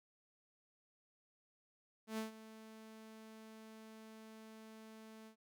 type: tone with ADSR envelope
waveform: sawtooth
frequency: 220 Hz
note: A3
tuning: in tune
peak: -34 dBFS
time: 2.07-5.36 s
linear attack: 110 ms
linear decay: 130 ms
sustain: -16 dB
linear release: 95 ms
effects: none